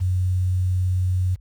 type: tone with quantisation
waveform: sine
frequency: 91.8 Hz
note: F#2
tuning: 13 cents flat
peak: -18 dBFS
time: 0-1.36 s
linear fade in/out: 20 ms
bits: 8
effects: added 50 Hz sine -45 dBFS peak until 1.4 s